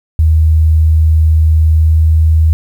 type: tone with pitch glide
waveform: sine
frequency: 79 to 79.46 Hz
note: D#2 to D#2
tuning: +27 to +37 cents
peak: -5 dBFS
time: 0.19-2.53 s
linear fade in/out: 0 ms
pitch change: +10 cents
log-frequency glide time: 1.67-2.02 s
effects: 7-bit